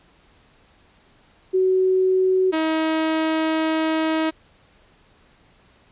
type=tone pair in turn; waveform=sine / sawtooth; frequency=374.3 / 317.9 Hz; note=F#4 / D#4; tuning=+20 / +37 cents; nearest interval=minor third; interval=283 cents; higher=first; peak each=-15 dBFS; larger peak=neither; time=1.53-2.52 / 2.52-4.31 s; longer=second; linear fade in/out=20 ms; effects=pink hiss -56 dBFS RMS until 5.91 s + resampled to 8000 Hz